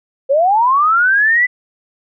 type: linear sweep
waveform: sine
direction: up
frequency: 518 to 2014 Hz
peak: -9 dBFS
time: 0.29-1.47 s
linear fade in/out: 20 ms
effects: none